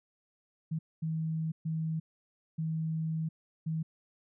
sine tone bursts at uneven times, 160 Hz, D#3, 49 cents sharp, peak -30 dBFS, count 5, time 0.71-0.79 / 1.02-1.52 / 1.65-2 / 2.58-3.29 / 3.66-3.83 s, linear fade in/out 10 ms, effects none

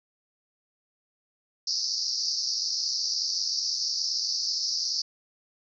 white band-pass noise, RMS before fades -29 dBFS, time 1.67-5.02 s, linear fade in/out 5 ms, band 4500 to 5700 Hz, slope 96 dB/octave, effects none

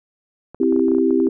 clicks, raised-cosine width 1 ms, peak -23 dBFS, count 12, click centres 0.546 / 0.633 / 0.725 / 0.763 / 0.795 / 0.883 / 0.917 / 0.948 / 0.984 / 1.107 / 1.201 / 1.269 s
sine chord, C major, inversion none, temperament equal, 261.6 / 329.6 / 392 Hz, C4 / E4 / G4, 0 / 0 / 0 cents, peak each -18 dBFS, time 0.6-1.29 s, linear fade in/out 5 ms
effects none

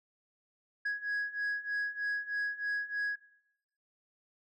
sine beating tone pair, 1661.2 / 1664.4 Hz, G#6 / G#6, 0 / +3 cents, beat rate 3.2 Hz, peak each -34 / -32 dBFS, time 0.85-3.16 s, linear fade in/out 10 ms, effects noise-tail reverb RT60 0.8 s tail -18 dB re dry + tanh soft clip ceiling -29 dBFS

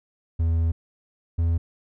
triangle tone pair in turn, 82.41 / 83.56 Hz, E2 / E2, 0 / +24 cents, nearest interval unison, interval 24 cents, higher second, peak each -17 dBFS, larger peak neither, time 0.39-0.72 / 1.38-1.58 s, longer first, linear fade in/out 10 ms, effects none

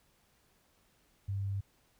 sine tone, 98.7 Hz, G2, 12 cents sharp, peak -32 dBFS, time 1.28-1.61 s, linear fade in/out 10 ms, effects pink hiss -70 dBFS RMS until 1.99 s

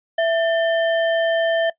sine tone with sample-and-hold, 662 Hz, E5, 7 cents sharp, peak -15 dBFS, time 0.18-1.7 s, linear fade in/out 5 ms, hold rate 2450 Hz, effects noise-tail reverb RT60 0.1 s tail -20 dB re dry + resampled to 8000 Hz

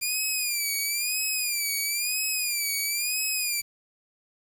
10% pulse tone with vibrato, 2400 Hz, D7, 37 cents sharp, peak -17 dBFS, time 0.01-3.62 s, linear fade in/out 20 ms, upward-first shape sine, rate 1 Hz, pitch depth 110 cents each way, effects 8-bit

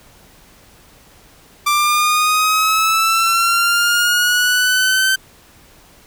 sawtooth linear sweep, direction up, 1174.7 to 1548 Hz, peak -9 dBFS, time 1.66-5.16 s, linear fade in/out 10 ms, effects pink hiss -47 dBFS RMS until 6.06 s

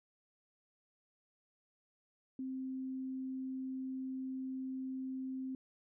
sine tone, 261.8 Hz, C4, 1 cent sharp, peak -38 dBFS, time 2.39-5.55 s, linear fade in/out 2 ms, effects none

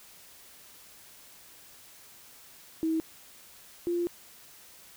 sine tone pair in turn, 321.4 / 346.9 Hz, E4 / F4, -44 / -12 cents, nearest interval minor second, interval 132 cents, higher second, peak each -25 / -26 dBFS, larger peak first, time 2.83-3 / 3.87-4.07 s, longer second, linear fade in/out 0 ms, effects white hiss -53 dBFS RMS until 4.96 s

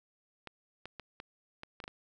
clicks, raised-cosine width 0.3 ms, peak -27 dBFS, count 8, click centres 0.473 / 0.856 / 0.997 / 1.201 / 1.634 / 1.802 / 1.84 / 1.879 s, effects none

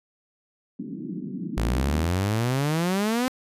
pink band-pass noise, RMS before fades -33 dBFS, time 0.79-2.07 s, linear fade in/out 2 ms, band 160 to 320 Hz, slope 48 dB/octave
sawtooth exponential sweep, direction up, 53.1 to 261.6 Hz, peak -18 dBFS, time 1.57-3.28 s, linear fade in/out 0 ms
effects resampled to 32000 Hz

